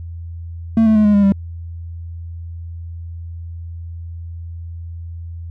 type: tone with pitch steps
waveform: triangle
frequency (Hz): 224.5 / 218.7 / 213.1 / 207.7 / 202.3 / 197.14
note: A3 / A3 / G#3 / G#3 / G#3 / G3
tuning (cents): +35 / -10 / +45 / 0 / -45 / +10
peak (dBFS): -7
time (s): 0.77-1.322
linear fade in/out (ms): 2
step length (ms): 92
effects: added 84 Hz sine -27 dBFS peak until 5.5 s